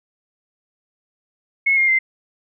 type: tone with pitch steps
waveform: sine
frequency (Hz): 2183 / 2128 / 2081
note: C#7 / C7 / C7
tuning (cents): -27 / +29 / -10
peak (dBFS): -13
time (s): 1.66-1.99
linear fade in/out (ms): 10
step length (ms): 110
effects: none